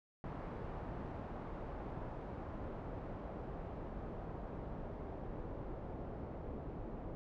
pink noise with low-pass filter sweep, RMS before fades -45 dBFS, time 0.24-7.15 s, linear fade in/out 0 ms, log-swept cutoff 970 to 630 Hz, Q 0.94, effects none

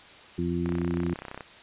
harmonic tone, 86.4 Hz, F2, 18 cents flat, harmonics 1 / 2 / 3 / 4, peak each -34 / -29 / -32 / -31 dBFS, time 0.38-1.14 s, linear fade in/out 5 ms
click train, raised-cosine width 0.5 ms, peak -22 dBFS, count 25, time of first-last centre 0.66-1.408 s, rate 32.1 Hz
effects white hiss -49 dBFS RMS until 1.62 s + resampled to 8000 Hz

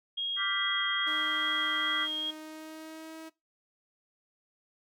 sine tone with vibrato, 3257 Hz, G#7, 34 cents flat, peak -30 dBFS, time 0.17-2.31 s, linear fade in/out 10 ms, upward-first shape sine, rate 2.4 Hz, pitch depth 8 cents each way
sine chord, G dominant seventh, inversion second, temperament equal with one note detuned, 1169.2 / 1396.9 / 1568 / 1975.5 Hz, D6 / F6 / G6 / B6, -8 / 0 / 0 / 0 cents, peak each -35 / -37 / -37 / -33 dBFS, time 0.36-2.08 s, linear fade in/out 50 ms
sawtooth tone with pitch glide, 308.6 to 320.6 Hz, D#4 to E4, -14 to -48 cents, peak -38 dBFS, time 1.06-3.3 s, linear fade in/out 20 ms, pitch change +66 cents, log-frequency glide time 2.18-3.18 s
effects noise-tail reverb RT60 0.2 s tail -20 dB re dry + MP3 96 kbps

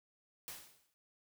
white noise with exponential decay, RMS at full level -44 dBFS, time 0.48-0.94 s, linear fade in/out 0 ms, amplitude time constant 100 ms, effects none

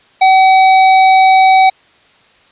square tone, 760 Hz, F#5, 46 cents sharp, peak -5 dBFS, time 0.21-1.7 s, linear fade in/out 10 ms, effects white hiss -48 dBFS RMS until 2.51 s + resampled to 8000 Hz

